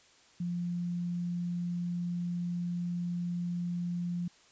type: tone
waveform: sine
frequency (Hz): 174.61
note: F3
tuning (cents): 0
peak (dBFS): -31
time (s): 0.4-4.28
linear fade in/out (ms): 5
effects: white hiss -61 dBFS RMS until 4.51 s + resampled to 16000 Hz